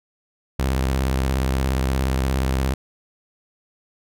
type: tone with vibrato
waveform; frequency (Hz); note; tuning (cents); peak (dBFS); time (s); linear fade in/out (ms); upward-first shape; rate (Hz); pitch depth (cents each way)
sawtooth; 65.8; C2; +10; -15; 0.59-2.74; 5; square; 17; 85
effects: none